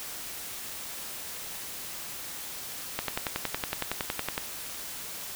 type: click train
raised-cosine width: 0.3 ms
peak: -12 dBFS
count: 16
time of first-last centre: 2.99-4.379 s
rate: 10.8 Hz
effects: white hiss -39 dBFS RMS until 5.35 s